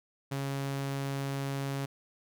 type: tone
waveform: sawtooth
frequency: 137.9 Hz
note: C#3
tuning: 9 cents flat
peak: -28 dBFS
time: 0.31-1.86 s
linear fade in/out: 10 ms
effects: none